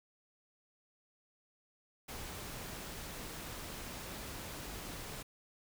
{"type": "noise", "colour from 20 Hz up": "pink", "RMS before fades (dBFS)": -45, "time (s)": [2.08, 5.23], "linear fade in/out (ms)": 10, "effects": []}